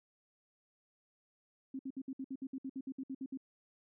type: tone bursts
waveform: sine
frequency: 266.3 Hz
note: C4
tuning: 31 cents sharp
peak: -38 dBFS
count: 15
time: 1.74-3.374 s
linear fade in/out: 5 ms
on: 52 ms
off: 61 ms
effects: none